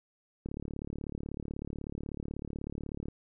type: click train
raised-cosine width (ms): 3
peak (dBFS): -25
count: 96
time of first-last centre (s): 0.46-3.084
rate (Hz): 36.2
effects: none